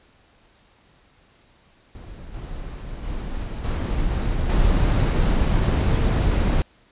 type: noise with level steps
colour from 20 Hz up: brown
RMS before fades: -38 / -33 / -29 / -23 / -18 dBFS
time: 1.95-6.62 s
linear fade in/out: 0 ms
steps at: 2.34 / 3.03 / 3.64 / 4.49 s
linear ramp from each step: 5 ms
effects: pink hiss -57 dBFS RMS until 6.91 s + resampled to 8000 Hz